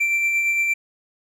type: tone with tremolo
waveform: triangle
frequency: 2349 Hz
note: D7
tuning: in tune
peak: -15 dBFS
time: 0-0.74 s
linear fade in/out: 10 ms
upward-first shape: sine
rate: 8.7 Hz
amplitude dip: 30%
effects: none